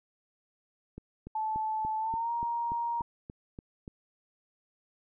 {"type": "click train", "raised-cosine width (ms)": 3, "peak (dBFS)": -29, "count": 11, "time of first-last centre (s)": [0.98, 3.879], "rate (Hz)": 3.45}
{"type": "tone with pitch glide", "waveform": "sine", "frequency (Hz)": [871, 938.9], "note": ["A5", "A#5"], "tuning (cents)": [-18, 12], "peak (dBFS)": -29, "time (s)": [1.35, 3.02], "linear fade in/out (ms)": 5, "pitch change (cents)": 130, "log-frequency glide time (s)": [1.98, 2.31]}
{"effects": []}